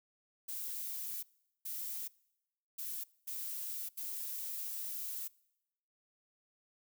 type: noise bursts at uneven times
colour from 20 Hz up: violet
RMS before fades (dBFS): -41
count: 5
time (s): 0.48-1.23 / 1.65-2.08 / 2.78-3.04 / 3.27-3.89 / 3.97-5.28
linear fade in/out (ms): 10
effects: noise-tail reverb RT60 0.9 s tail -24 dB re dry